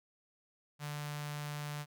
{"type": "tone with notch filter", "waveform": "sawtooth", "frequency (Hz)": 147.5, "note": "D3", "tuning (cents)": 8, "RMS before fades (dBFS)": -41, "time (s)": [0.79, 1.86], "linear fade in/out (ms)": 50, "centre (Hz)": 340, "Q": 0.5, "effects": []}